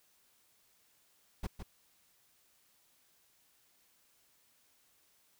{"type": "noise with echo", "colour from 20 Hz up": "brown", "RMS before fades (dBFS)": -33, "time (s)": [1.43, 1.47], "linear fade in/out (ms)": 10, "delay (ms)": 160, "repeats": 1, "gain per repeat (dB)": -7, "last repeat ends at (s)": 1.63, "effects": ["white hiss -70 dBFS RMS until 5.39 s"]}